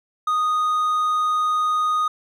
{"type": "tone", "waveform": "triangle", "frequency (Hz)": 1240, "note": "D#6", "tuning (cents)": -6, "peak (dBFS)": -16, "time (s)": [0.27, 2.08], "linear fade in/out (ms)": 5, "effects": []}